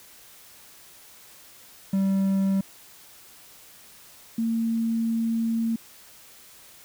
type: tone pair in turn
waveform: triangle / sine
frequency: 193.9 / 227.6 Hz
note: G3 / A#3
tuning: -19 / -41 cents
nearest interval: minor third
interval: 278 cents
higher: second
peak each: -18 / -22 dBFS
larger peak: first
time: 1.93-2.61 / 4.38-5.76 s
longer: second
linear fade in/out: 5 ms
effects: white hiss -50 dBFS RMS until 6.84 s